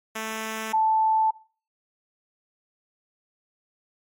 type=tone pair in turn; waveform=5% pulse / sine; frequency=220.3 / 878.2 Hz; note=A3 / A5; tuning=+2 / -4 cents; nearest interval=2 octaves; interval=2394 cents; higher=second; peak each=-18 dBFS; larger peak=neither; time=0.15-0.73 / 0.73-1.31 s; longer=neither; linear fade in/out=10 ms; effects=noise-tail reverb RT60 0.4 s tail -20 dB re dry + MP3 64 kbps